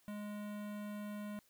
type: tone with notch filter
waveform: square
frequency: 207.7 Hz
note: G#3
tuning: in tune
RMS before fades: -44 dBFS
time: 0.08-1.39 s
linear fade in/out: 0 ms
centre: 5300 Hz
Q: 0.75
effects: white hiss -71 dBFS RMS until 1.49 s